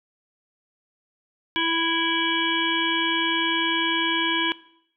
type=harmonic tone; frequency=330 Hz; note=E4; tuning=2 cents sharp; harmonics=1 / 3 / 5 / 7 / 9 / 10; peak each=-28 / -28 / -28 / -28 / -28 / -28 dBFS; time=1.56-4.52 s; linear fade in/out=0 ms; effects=noise-tail reverb RT60 0.7 s tail -19 dB re dry